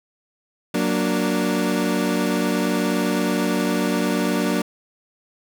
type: chord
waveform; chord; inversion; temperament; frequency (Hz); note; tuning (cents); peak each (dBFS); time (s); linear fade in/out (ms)
30% pulse; Gb augmented; none; equal; 185 / 233.1 / 293.7; Gb3 / Bb3 / D4; 0 / 0 / 0; -21; 0.74-4.62; 5
effects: none